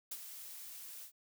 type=noise with ADSR envelope; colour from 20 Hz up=blue; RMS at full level=-40 dBFS; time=0.11-1.12 s; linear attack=9 ms; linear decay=43 ms; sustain=-9 dB; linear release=86 ms; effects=none